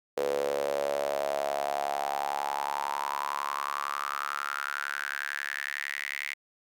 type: tone with high-pass filter sweep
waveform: sawtooth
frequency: 71 Hz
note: C#2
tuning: 42 cents sharp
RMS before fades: -32 dBFS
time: 0.17-6.34 s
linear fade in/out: 5 ms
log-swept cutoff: 480 to 2100 Hz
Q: 7.1
effects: none